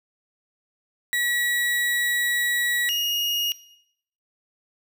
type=tone pair in turn; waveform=35% pulse; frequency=1929 / 2866 Hz; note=B6 / F7; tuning=-41 / +44 cents; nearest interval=perfect fifth; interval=685 cents; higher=second; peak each=-20 dBFS; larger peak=neither; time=1.13-2.89 / 2.89-3.52 s; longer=first; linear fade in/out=0 ms; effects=noise-tail reverb RT60 0.7 s tail -17 dB re dry